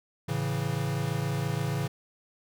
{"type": "chord", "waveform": "square", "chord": "A major", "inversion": "none", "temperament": "equal", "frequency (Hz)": [110, 138.59, 164.81], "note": ["A2", "C#3", "E3"], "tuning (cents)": [0, 0, 0], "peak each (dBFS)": [-34, -31, -34], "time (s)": [0.28, 1.88], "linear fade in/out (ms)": 10, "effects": []}